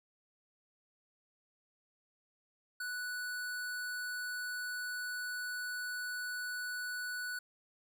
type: tone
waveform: square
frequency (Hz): 1480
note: F#6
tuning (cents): 0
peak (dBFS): -38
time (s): 2.8-7.39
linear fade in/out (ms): 5
effects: none